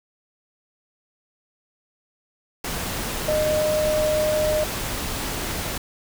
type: tone in noise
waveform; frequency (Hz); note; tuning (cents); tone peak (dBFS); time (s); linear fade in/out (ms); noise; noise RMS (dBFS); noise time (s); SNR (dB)
sine; 613; D#5; -26; -19; 3.28-4.64; 5; pink; -28; 2.64-5.78; +6
effects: none